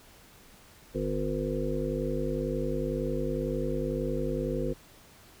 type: harmonic tone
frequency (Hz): 51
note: G#1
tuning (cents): -31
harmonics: 1 / 3 / 5 / 7 / 9 / 10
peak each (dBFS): -35 / -35 / -35 / -35 / -35 / -35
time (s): 0.94-4.74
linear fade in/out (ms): 20
effects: pink hiss -55 dBFS RMS until 5.4 s